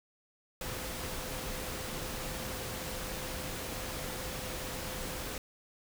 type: tone in noise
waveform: sine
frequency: 514 Hz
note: C5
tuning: 31 cents flat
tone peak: -47 dBFS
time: 0.61-5.38 s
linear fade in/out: 2 ms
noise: pink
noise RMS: -39 dBFS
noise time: 0.61-5.38 s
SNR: -11 dB
effects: none